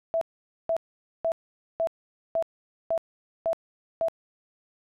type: tone bursts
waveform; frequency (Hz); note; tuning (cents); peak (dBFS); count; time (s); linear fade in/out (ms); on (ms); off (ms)
sine; 659.3; E5; 0; -22; 8; 0.14-4.084; 0; 73; 480
effects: none